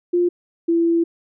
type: tone pair in turn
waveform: sine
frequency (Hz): 351.1 / 335.6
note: F4 / E4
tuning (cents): +9 / +31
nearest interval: minor second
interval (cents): 78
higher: first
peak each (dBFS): -14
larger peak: neither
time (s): 0.13-0.29 / 0.68-1.04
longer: second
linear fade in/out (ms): 10
effects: none